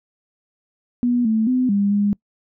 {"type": "tone with pitch steps", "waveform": "sine", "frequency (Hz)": [243.3, 220.4, 253.8, 201.3, 204], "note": ["B3", "A3", "B3", "G3", "G#3"], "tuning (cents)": [-26, 3, 47, 46, -31], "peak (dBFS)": -15, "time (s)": [1.03, 2.13], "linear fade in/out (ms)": 0, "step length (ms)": 220, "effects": ["noise-tail reverb RT60 0.1 s tail -25 dB re dry"]}